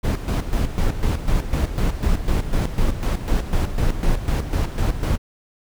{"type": "noise with tremolo", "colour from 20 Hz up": "brown", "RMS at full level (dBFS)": -18, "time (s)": [0.03, 5.18], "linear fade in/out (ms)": 20, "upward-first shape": "square", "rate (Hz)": 4, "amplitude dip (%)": 65, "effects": []}